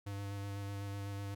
square tone with vibrato, 100 Hz, G2, 35 cents sharp, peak -40 dBFS, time 0.06-1.35 s, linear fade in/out 10 ms, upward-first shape square, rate 8 Hz, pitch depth 12 cents each way, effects none

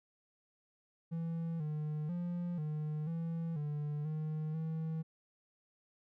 triangle tone with pitch steps, 165.7 / 151.9 / 174.9 / 152.4 / 165.7 / 148.1 / 155 / 160.3 Hz, E3 / D#3 / F3 / D#3 / E3 / D3 / D#3 / E3, +9 / -41 / +3 / -36 / +9 / +15 / -6 / -48 cents, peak -33 dBFS, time 1.11-5.03 s, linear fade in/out 20 ms, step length 490 ms, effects none

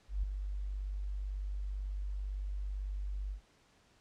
sine tone with ADSR envelope, 49 Hz, G1, in tune, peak -28 dBFS, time 0.08-3.41 s, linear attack 150 ms, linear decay 7 ms, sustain -7 dB, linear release 100 ms, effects pink hiss -67 dBFS RMS until 4 s + low-pass 7000 Hz 12 dB/octave

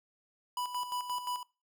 square tone with tremolo, 987.8 Hz, B5, in tune, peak -33 dBFS, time 0.57-1.43 s, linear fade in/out 2 ms, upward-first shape square, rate 5.7 Hz, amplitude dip 60%, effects noise-tail reverb RT60 0.3 s tail -22 dB re dry

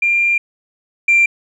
sine tone pair in turn, 2389 / 2368 Hz, D7 / D7, +29 / +14 cents, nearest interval unison, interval 15 cents, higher first, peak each -11 / -7 dBFS, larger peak second, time 0.02-0.38 / 1.08-1.26 s, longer first, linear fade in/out 5 ms, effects tanh soft clip ceiling -5 dBFS

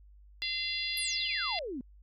harmonic tone, 687 Hz, F5, 29 cents flat, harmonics 3 / 4 / 5 / 6 / 7, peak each -38 / -38 / -38 / -38 / -38 dBFS, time 0.42-1.59 s, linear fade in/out 0 ms
sine exponential sweep, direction down, 11840 to 233.1 Hz, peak -35 dBFS, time 0.97-1.81 s, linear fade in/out 2 ms
effects added 50 Hz sine -53 dBFS peak until 2.02 s

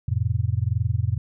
sine chord, F major, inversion none, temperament just, 87.31 / 109.13 / 130.96 Hz, F2 / A2 / C3, 0 / -14 / +2 cents, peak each -25 / -23 / -27 dBFS, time 0.08-1.18 s, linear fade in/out 5 ms, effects none

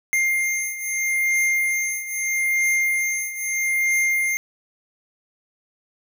square beating tone pair, 2110 / 2110.78 Hz, C7 / C7, +14 / +15 cents, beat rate 0.78 Hz, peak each -22 / -26 dBFS, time 0.13-4.37 s, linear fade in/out 0 ms, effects none

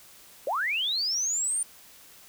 sine linear sweep, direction up, 482.5 to 9160 Hz, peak -25 dBFS, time 0.47-1.63 s, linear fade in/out 2 ms, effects white hiss -52 dBFS RMS until 2.28 s

